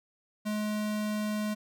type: tone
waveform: square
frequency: 211.6 Hz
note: G#3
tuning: 33 cents sharp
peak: -30 dBFS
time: 0.45-1.55 s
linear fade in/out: 20 ms
effects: none